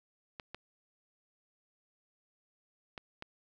clicks, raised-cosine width 0.3 ms, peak -26 dBFS, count 4, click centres 0.398 / 0.546 / 2.978 / 3.224 s, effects none

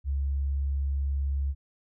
sine tone, 69.3 Hz, C#2, in tune, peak -25 dBFS, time 0.04-1.55 s, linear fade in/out 50 ms, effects none

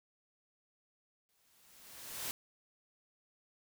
white noise with exponential growth, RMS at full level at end -38 dBFS, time 1.29-2.31 s, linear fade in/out 0 ms, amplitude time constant 220 ms, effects none

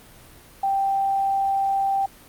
sine tone, 784 Hz, G5, in tune, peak -19 dBFS, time 0.63-2.06 s, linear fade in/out 5 ms, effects pink hiss -48 dBFS RMS until 2.28 s + Opus 32 kbps

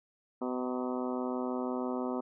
harmonic tone with a mistuned harmonic, 126.1 Hz, B2, 36 cents sharp, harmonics 2 / 3 / 4 / 5 / 6 / 7 / 8 / 9 / 10, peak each -34 / -38 / -40 / -42 / -44 / -45 / -46 / -47 / -48 dBFS, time 0.41-2.21 s, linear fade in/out 10 ms, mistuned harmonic 7, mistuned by +46 cents, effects none

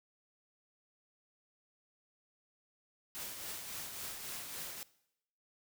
white noise with tremolo, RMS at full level -42 dBFS, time 3.15-4.83 s, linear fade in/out 0 ms, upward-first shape triangle, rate 3.6 Hz, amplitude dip 45%, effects noise-tail reverb RT60 0.8 s tail -20 dB re dry

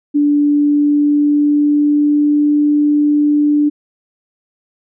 sine tone with pitch glide, 291.5 to 294.9 Hz, D4 to D4, -13 to +7 cents, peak -9 dBFS, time 0.14-3.7 s, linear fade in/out 20 ms, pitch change +20 cents, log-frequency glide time 0.38-2.55 s, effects none

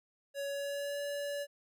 square tone with pitch glide, 561 to 572.8 Hz, C#5 to D5, +21 to -43 cents, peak -36 dBFS, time 0.34-1.47 s, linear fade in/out 50 ms, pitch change +36 cents, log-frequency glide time 0.47-1.01 s, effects none

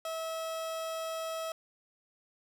30% pulse tone, 648 Hz, E5, 30 cents flat, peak -32 dBFS, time 0.05-1.52 s, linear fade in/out 2 ms, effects none

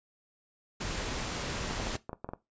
pink noise, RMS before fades -35 dBFS, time 0.8-1.97 s, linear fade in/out 10 ms
clicks, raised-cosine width 1 ms, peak -23 dBFS, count 10, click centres 1.641 / 1.71 / 1.799 / 1.871 / 1.954 / 2.094 / 2.131 / 2.245 / 2.29 / 2.335 s
effects noise-tail reverb RT60 0.2 s tail -18 dB re dry + resampled to 16000 Hz

